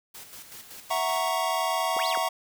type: noise with tremolo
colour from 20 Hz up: white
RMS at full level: -43 dBFS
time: 0.14-1.29 s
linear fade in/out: 10 ms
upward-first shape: square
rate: 5.3 Hz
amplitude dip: 50%
type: chord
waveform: square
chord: F# dominant seventh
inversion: third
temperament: equal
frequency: 659.3 / 740 / 932.3 / 1108.7 Hz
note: E5 / F#5 / A#5 / C#6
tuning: 0 / 0 / 0 / 0 cents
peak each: -31 dBFS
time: 0.9-2.29 s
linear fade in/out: 10 ms
type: linear two-way sweep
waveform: sine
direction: up then down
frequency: 54.5 to 4979 to 54.5 Hz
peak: -31 dBFS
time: 1.96-2.18 s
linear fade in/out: 10 ms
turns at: 2.08 s
effects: none